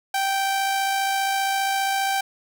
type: tone with amplitude modulation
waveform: sawtooth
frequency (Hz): 781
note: G5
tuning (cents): -7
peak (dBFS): -16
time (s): 0.14-2.21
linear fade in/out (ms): 5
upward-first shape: sine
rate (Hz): 55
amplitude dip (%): 25
effects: none